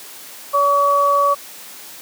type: tone pair together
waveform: sine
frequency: 568 / 1134.8 Hz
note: C#5 / C#6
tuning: +42 / +40 cents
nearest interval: octave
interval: 1198 cents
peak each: -18 / -13 dBFS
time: 0.53-1.35 s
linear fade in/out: 20 ms
effects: white hiss -37 dBFS RMS until 2.01 s + high-pass 200 Hz 12 dB/octave